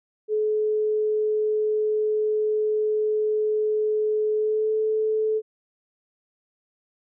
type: tone with pitch glide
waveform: sine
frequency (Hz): 428.1 to 434.6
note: A4 to A4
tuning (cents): -47 to -21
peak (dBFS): -20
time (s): 0.28-5.42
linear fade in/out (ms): 50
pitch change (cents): +26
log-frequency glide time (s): 4.36-4.73
effects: none